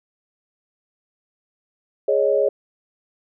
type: chord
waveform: sine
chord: Ab suspended fourth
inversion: none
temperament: equal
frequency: 415.3 / 554.4 / 622.3 Hz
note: Ab4 / Db5 / Eb5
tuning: 0 / 0 / 0 cents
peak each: -20 / -18 / -22 dBFS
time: 2.08-2.49 s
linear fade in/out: 5 ms
effects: none